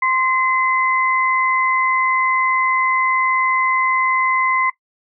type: tone pair together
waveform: sine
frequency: 1046.5 / 2045 Hz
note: C6 / C7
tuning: 0 / -40 cents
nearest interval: octave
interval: 1160 cents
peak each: -17 dBFS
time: 0.02-4.7 s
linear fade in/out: 5 ms
effects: noise-tail reverb RT60 0.1 s tail -19 dB re dry